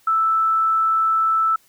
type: tone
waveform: sine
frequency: 1318.5 Hz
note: E6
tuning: in tune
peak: -15 dBFS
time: 0.07-1.56 s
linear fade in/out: 5 ms
effects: white hiss -57 dBFS RMS until 1.68 s